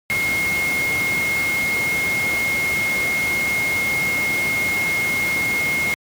sine tone in noise, 2150 Hz, C7, 47 cents sharp, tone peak -18 dBFS, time 0.1-5.94 s, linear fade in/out 0 ms, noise pink, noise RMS -27 dBFS, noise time 0.1-5.94 s, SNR +6 dB, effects high-pass 100 Hz 12 dB/octave + MP3 96 kbps

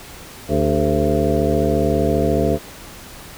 harmonic tone with a mistuned harmonic, 74.6 Hz, D2, 28 cents sharp, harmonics 1 / 2 / 3 / 4 / 5 / 6 / 7 / 9, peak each -23 / -23 / -23 / -23 / -23 / -23 / -23 / -23 dBFS, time 0.48-2.59 s, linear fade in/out 50 ms, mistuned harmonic 5, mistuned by +96 cents, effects pink hiss -38 dBFS RMS until 3.37 s

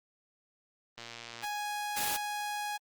click train, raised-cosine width 0.2 ms, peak -26 dBFS, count 55, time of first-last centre 0.98-1.442 s, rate 117 Hz
sawtooth tone, 831 Hz, G#5, 1 cent sharp, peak -30 dBFS, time 1.42-2.78 s, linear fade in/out 20 ms
white noise, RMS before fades -34 dBFS, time 1.96-2.17 s, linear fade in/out 10 ms
effects Opus 24 kbps

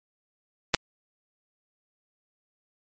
clicks, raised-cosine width 0.2 ms, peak -3 dBFS, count 2, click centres 0.741 / 0.747 s, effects MP3 32 kbps

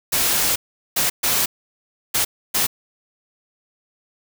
white noise bursts at uneven times, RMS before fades -19 dBFS, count 5, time 0.12-0.56 / 0.96-1.1 / 1.23-1.46 / 2.14-2.25 / 2.54-2.67 s, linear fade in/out 10 ms, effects none

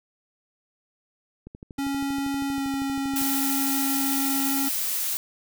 click train, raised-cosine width 3 ms, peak -27 dBFS, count 23, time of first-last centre 1.47-3.216 s, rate 12.6 Hz
square tone with pitch glide, 277.2 to 273.9 Hz, C#4 to C#4, 0 to -21 cents, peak -26 dBFS, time 1.78-4.69 s, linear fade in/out 10 ms, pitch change -21 cents, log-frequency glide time 2.48-2.65 s
blue noise, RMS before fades -27 dBFS, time 3.16-5.17 s, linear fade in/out 0 ms
effects none

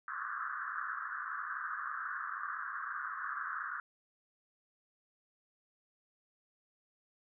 pink band-pass noise, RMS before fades -40 dBFS, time 0.08-3.8 s, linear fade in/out 2 ms, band 1100 to 1700 Hz, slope 96 dB/octave, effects none

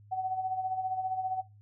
sine tone with tremolo, 752 Hz, F#5, 28 cents sharp, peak -27 dBFS, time 0.11-1.42 s, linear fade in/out 20 ms, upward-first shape sine, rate 15 Hz, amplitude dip 65%, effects noise-tail reverb RT60 0.2 s tail -17 dB re dry + added 103 Hz sine -53 dBFS peak until 1.61 s

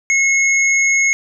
sine tone pair together, 2173 / 6534 Hz, C#7 / G#8, -35 / -29 cents, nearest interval octave + perfect fifth, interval 1906 cents, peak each -12 / -19 dBFS, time 0.1-1.13 s, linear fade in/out 0 ms, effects none

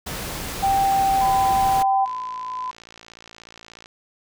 pink noise, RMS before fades -30 dBFS, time 0.06-1.83 s, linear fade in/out 10 ms
sine tone with pitch glide, 784 to 777.7 Hz, G5 to G5, 0 to -14 cents, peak -16 dBFS, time 0.62-2.06 s, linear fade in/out 20 ms, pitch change -14 cents, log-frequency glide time 0.81-1.19 s
sine tone with tremolo, 1011 Hz, B5, 40 cents sharp, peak -25 dBFS, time 1.21-2.71 s, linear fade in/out 5 ms, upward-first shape sine, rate 1.5 Hz, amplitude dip 30%
click train, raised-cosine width 0.2 ms, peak -25 dBFS, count 103, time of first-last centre 2.06-3.859 s, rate 56.7 Hz
effects none

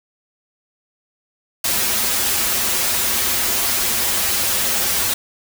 white noise with comb filter, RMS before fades -19 dBFS, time 1.64-5.14 s, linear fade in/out 5 ms, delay 6.7 ms, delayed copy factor -1, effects none

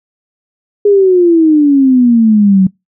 sine exponential sweep, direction down, 415.3 to 185 Hz, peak -4 dBFS, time 0.85-2.67 s, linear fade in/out 5 ms, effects noise-tail reverb RT60 0.2 s tail -26 dB re dry

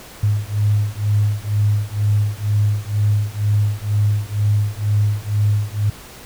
sine beating tone pair, 103.1 / 105.2 Hz, G#2 / G#2, -12 / +23 cents, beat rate 2.1 Hz, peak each -18 dBFS, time 0.23-5.9 s, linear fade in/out 5 ms, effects pink hiss -39 dBFS RMS until 6.25 s

